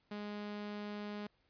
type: tone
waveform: sawtooth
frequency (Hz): 207.4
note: G#3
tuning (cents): -2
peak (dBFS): -37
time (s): 0.11-1.27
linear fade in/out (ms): 5
effects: pink hiss -75 dBFS RMS until 1.49 s + resampled to 11025 Hz

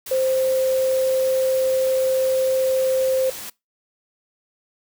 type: tone in noise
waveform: sine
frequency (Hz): 523.3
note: C5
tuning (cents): 0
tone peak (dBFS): -17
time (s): 0.11-3.3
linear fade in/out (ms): 5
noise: white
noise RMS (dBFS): -34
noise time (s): 0.06-3.5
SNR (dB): +14
effects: noise-tail reverb RT60 0.2 s tail -22 dB re dry

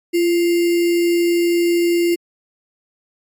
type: tone with sample-and-hold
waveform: sine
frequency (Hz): 343.7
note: F4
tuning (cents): -28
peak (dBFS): -13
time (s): 0.13-2.16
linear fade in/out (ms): 20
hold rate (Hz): 2450
effects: AAC 64 kbps

